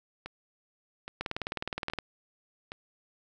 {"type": "two click trains", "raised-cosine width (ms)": 0.3, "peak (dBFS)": [-23, -16], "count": [4, 16], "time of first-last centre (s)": [[0.26, 2.719], [1.21, 1.987]], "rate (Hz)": [1.22, 19.3], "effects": []}